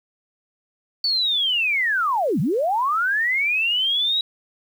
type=linear two-way sweep; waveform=sine; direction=down then up; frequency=4533 to 131.3 to 3881 Hz; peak=-18 dBFS; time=1.04-4.21 s; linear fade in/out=2 ms; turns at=2.4 s; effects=8-bit